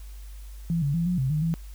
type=tone with pitch steps; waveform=sine; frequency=167.7 / 141.8 / 168.5 / 179.2 / 131.6 / 152.5 / 164.8 Hz; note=E3 / C#3 / E3 / F3 / C3 / D#3 / E3; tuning=+30 / +40 / +38 / +45 / +10 / -34 / 0 cents; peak=-22 dBFS; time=0.7-1.54 s; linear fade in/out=0 ms; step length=120 ms; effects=added 50 Hz sine -38 dBFS peak until 1.74 s + white hiss -55 dBFS RMS until 1.74 s